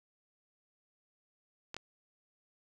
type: clicks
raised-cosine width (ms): 0.2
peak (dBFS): -23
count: 2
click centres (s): 1.744 / 1.766
effects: none